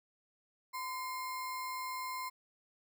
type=tone with sample-and-hold; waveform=sine; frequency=1022 Hz; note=C6; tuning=41 cents flat; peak=-37 dBFS; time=0.73-2.3 s; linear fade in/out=20 ms; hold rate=3150 Hz; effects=none